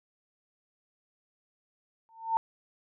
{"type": "tone with exponential growth", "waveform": "sine", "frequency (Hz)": 900, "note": "A5", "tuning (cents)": 39, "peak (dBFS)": -20, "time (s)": [2.09, 2.37], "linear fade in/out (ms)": 0, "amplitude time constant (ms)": 59, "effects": []}